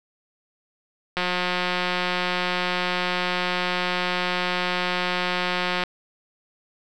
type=click train; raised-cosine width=0.3 ms; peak=-8 dBFS; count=841; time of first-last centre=1.17-5.837 s; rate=180 Hz; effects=none